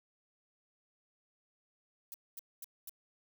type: noise bursts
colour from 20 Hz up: violet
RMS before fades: -45 dBFS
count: 4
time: 2.12-2.894 s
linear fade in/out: 0 ms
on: 21 ms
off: 230 ms
effects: none